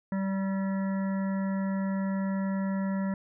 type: harmonic tone with a mistuned harmonic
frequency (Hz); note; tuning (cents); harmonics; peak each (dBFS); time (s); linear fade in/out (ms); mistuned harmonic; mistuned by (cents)
193.6; G3; -21; 1 / 3 / 5 / 7 / 9 / 10; -27 / -39 / -42 / -47 / -47 / -49; 0.12-3.14; 2; 9; -21
effects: none